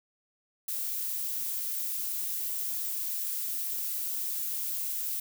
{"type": "noise", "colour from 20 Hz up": "violet", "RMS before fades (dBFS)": -33, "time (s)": [0.68, 5.2], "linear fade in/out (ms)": 5, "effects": []}